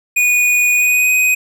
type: tone with pitch glide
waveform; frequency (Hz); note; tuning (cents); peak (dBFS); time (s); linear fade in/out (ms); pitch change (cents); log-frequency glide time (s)
square; 2464 to 2503; D#7 to D#7; -17 to +10; -11; 0.16-1.35; 10; +27; 0.73-1.12
effects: none